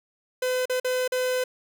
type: tone with dropouts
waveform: 45% pulse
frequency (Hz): 507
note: B4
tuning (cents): +45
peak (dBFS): -23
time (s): 0.42-1.44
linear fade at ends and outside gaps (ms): 5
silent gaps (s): 0.656-0.696 / 0.8-0.845 / 1.078-1.12
effects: none